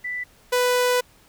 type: tone pair in turn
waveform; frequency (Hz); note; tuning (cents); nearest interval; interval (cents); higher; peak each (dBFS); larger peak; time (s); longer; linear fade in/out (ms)
sine / sawtooth; 1982 / 495.5; B6 / B4; +6 / +6; 2 octaves; 2400; first; -26 / -14; second; 0.04-0.24 / 0.52-1.01; second; 10
effects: pink hiss -55 dBFS RMS until 1.28 s